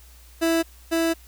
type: tone pair in turn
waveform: 30% pulse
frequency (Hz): 329.6 / 329.6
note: E4 / E4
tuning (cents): 0 / 0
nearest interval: unison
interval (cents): 0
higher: neither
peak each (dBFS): -16 / -17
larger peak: first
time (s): 0.41-0.63 / 0.91-1.14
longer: second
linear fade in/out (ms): 20
effects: added 60 Hz sine -47 dBFS peak until 1.27 s + white hiss -53 dBFS RMS until 1.27 s